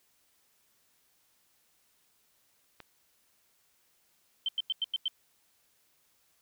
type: click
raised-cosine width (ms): 0.3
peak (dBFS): -30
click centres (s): 2.803
type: tone bursts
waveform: sine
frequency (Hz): 3109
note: G7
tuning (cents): -15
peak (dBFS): -27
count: 6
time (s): 4.46-5.081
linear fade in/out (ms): 2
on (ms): 26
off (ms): 93
effects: white hiss -70 dBFS RMS until 6.41 s